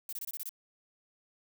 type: noise bursts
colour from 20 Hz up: violet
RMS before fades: -39 dBFS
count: 7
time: 0.09-0.493 s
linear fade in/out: 2 ms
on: 37 ms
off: 24 ms
effects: none